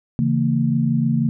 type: chord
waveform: sine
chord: A# diminished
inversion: first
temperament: equal with one note detuned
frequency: 138.59 / 164.81 / 228.8 Hz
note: C#3 / E3 / A#3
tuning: 0 / 0 / -32 cents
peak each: -20 / -22 / -19 dBFS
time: 0.19-1.29 s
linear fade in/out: 0 ms
effects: none